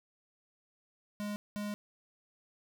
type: tone bursts at uneven times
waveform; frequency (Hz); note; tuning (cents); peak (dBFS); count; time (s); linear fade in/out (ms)
square; 207; G#3; -5; -36; 2; 1.2-1.36 / 1.56-1.74; 0
effects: none